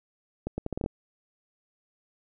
accelerating click train, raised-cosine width 2 ms, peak -17 dBFS, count 8, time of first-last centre 0.47-0.861 s, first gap 110 ms, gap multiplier 0.76, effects none

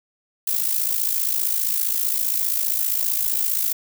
violet noise with amplitude modulation, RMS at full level -19 dBFS, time 0.47-3.73 s, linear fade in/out 5 ms, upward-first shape sine, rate 55.2 Hz, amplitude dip 70%, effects none

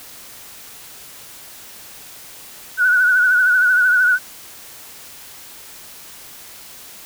sine tone with vibrato, 1480 Hz, F#6, in tune, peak -11 dBFS, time 2.77-4.19 s, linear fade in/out 50 ms, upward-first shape triangle, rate 13 Hz, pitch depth 66 cents each way, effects white hiss -39 dBFS RMS until 7.05 s

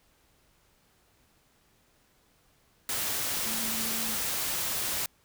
sine tone in noise, 224.2 Hz, A3, 33 cents sharp, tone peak -39 dBFS, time 3.46-4.15 s, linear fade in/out 2 ms, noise white, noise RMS -31 dBFS, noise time 2.89-5.06 s, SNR -11 dB, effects pink hiss -66 dBFS RMS until 5.24 s

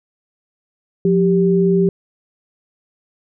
sine tone pair together, 177.57 / 392 Hz, F3 / G4, +29 / 0 cents, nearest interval octave + major second, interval 1371 cents, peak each -14 dBFS, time 1.05-1.89 s, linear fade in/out 2 ms, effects none

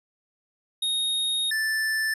square tone pair in turn, 3729 / 1759.9 Hz, A#7 / A6, 0 / 0 cents, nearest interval octave + minor second, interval 1300 cents, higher first, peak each -24 dBFS, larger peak neither, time 0.82-1.51 / 1.51-2.14 s, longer first, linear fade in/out 5 ms, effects resampled to 32000 Hz

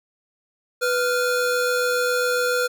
square tone pair together, 494.7 / 1396.9 Hz, B4 / F6, +3 / 0 cents, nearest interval octave + tritone, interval 1797 cents, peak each -22 / -24 dBFS, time 0.81-2.68 s, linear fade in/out 20 ms, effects none

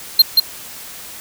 square tone with echo, 4186 Hz, C8, in tune, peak -4 dBFS, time 0.19-0.22 s, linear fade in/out 5 ms, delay 180 ms, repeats 1, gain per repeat -3 dB, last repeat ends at 0.4 s, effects white hiss -34 dBFS RMS until 1.2 s

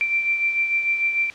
sine beating tone pair, 2349 / 2355.7 Hz, D7 / D7, 0 / +5 cents, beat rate 6.7 Hz, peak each -19 / -28 dBFS, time 0.01-1.3 s, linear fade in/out 0 ms, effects white hiss -43 dBFS RMS until 1.34 s + low-pass 4000 Hz 12 dB/octave

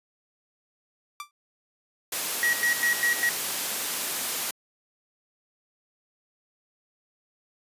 sawtooth tone with exponential decay, 1174.7 Hz, D6, in tune, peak -27 dBFS, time 1.2-1.31 s, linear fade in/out 1 ms, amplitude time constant 22 ms
white noise, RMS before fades -29 dBFS, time 2.12-4.51 s, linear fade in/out 5 ms
triangle tone with tremolo, 1908 Hz, A#6, 40 cents sharp, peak -19 dBFS, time 2.43-3.29 s, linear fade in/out 0 ms, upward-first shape square, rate 5 Hz, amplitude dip 80%
effects high-pass 200 Hz 12 dB/octave + resampled to 32000 Hz

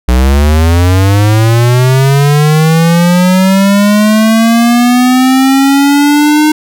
square linear sweep, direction up, 59.9 to 307 Hz, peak -5 dBFS, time 0.08-6.52 s, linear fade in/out 5 ms, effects none

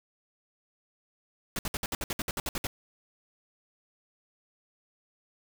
pink noise bursts, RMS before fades -32 dBFS, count 13, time 1.56-2.67 s, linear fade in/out 2 ms, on 30 ms, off 60 ms, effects none

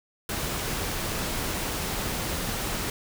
pink noise, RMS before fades -30 dBFS, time 0.29-2.9 s, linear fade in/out 2 ms, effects none

